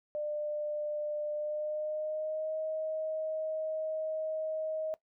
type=tone with pitch glide; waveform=sine; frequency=598 to 628.8 Hz; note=D5 to D#5; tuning=+31 to +18 cents; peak=-32 dBFS; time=0.15-4.94 s; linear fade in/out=0 ms; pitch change=+87 cents; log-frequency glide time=1.32-2.56 s; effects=noise-tail reverb RT60 0.1 s tail -18 dB re dry